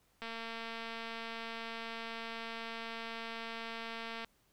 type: click train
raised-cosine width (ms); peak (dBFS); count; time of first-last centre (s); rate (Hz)
0.3; -27; 919; 0.22-4.246; 228
effects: pink hiss -72 dBFS RMS until 4.52 s